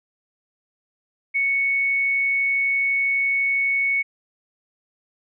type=tone; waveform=sine; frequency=2217 Hz; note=C#7; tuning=in tune; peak=-18 dBFS; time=1.34-4.03 s; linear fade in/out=20 ms; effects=none